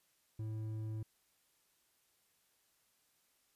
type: tone with hard clipping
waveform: sine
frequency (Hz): 109.2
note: A2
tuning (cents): -13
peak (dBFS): -40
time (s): 0.39-1.03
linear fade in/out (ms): 5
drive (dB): 6
effects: white hiss -75 dBFS RMS until 3.55 s + resampled to 32000 Hz